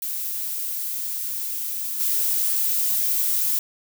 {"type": "noise with level steps", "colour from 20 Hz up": "violet", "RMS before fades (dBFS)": [-28, -22], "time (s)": [0.02, 3.59], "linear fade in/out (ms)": 2, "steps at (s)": 1.99, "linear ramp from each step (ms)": 20, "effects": []}